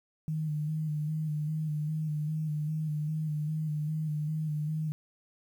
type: tone with vibrato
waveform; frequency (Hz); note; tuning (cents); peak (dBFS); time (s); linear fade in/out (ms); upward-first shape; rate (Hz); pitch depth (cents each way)
sine; 153.6; D#3; -22; -29; 0.28-4.92; 0; square; 2.5; 31
effects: 10-bit